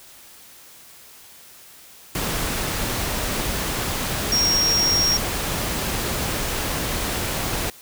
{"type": "tone in noise", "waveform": "sine", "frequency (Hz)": 5588, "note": "F8", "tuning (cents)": 0, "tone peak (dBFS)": -17, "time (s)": [4.32, 5.17], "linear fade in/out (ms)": 2, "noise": "pink", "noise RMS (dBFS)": -25, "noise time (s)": [2.15, 7.7], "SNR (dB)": 5, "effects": ["white hiss -46 dBFS RMS until 7.81 s"]}